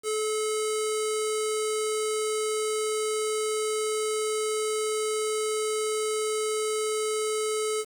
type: tone with low-pass filter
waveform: square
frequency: 431.5 Hz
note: A4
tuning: 34 cents flat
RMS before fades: -28 dBFS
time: 0.03-7.85 s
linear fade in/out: 50 ms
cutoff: 8800 Hz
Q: 4.8
effects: 8-bit